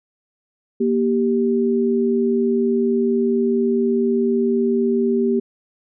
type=tone pair together; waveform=sine; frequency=236.2 / 392 Hz; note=A#3 / G4; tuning=+23 / 0 cents; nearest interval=major sixth; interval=877 cents; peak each=-18 dBFS; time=0.8-5.4 s; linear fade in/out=10 ms; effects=none